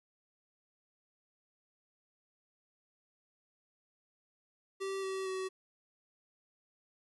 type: tone with pitch steps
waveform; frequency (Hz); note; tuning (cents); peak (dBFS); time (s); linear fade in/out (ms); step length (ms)
square; 388 / 382.7 / 377.4; G4 / G4 / F#4; -18 / -42 / +34; -36; 4.8-5.49; 20; 230
effects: resampled to 24000 Hz + 11-bit